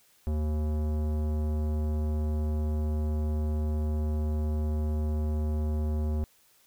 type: tone with tanh clipping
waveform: sine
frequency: 76.3 Hz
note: D#2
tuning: 33 cents flat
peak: -28 dBFS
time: 0.27-6.24 s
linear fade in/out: 0 ms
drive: 17 dB
effects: white hiss -63 dBFS RMS until 6.66 s